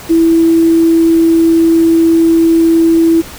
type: tone with quantisation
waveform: sine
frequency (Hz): 329.6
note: E4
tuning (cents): 0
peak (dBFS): -5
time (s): 0.09-3.22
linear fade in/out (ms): 20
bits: 5
effects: pink hiss -30 dBFS RMS until 3.38 s